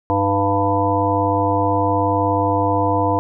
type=harmonic tone with a mistuned harmonic; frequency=99.1 Hz; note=G2; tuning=19 cents sharp; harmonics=1 / 3 / 5 / 7 / 9 / 10; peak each=-22 / -22 / -22 / -22 / -22 / -22 dBFS; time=0.1-3.19 s; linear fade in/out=0 ms; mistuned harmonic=3; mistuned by=+33 cents; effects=none